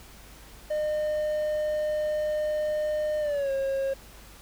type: tone with pitch glide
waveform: triangle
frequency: 608 to 541.7 Hz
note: D#5 to C#5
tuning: -40 to -40 cents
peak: -23 dBFS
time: 0.7-3.94 s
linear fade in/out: 10 ms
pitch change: -200 cents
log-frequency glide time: 3.2-3.51 s
effects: added 50 Hz sine -50 dBFS peak until 4.41 s + pink hiss -50 dBFS RMS until 4.41 s